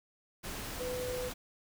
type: tone in noise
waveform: sine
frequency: 499.5 Hz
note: B4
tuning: 20 cents sharp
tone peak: -35 dBFS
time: 0.79-1.3 s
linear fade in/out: 20 ms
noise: pink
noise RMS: -41 dBFS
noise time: 0.43-1.34 s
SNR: +3 dB
effects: none